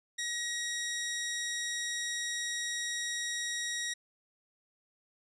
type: tone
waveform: 15% pulse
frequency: 1897 Hz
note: A#6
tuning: 30 cents sharp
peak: -27 dBFS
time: 0.18-3.94 s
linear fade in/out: 10 ms
effects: resampled to 24000 Hz